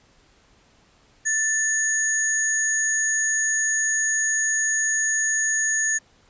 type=tone pair together; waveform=sine; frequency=1770 / 6683 Hz; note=A6 / G#8; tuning=+10 / +10 cents; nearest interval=octave + major seventh; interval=2300 cents; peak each=-23 / -21 dBFS; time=1.25-5.99 s; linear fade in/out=20 ms; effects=pink hiss -58 dBFS RMS until 6.29 s + resampled to 16000 Hz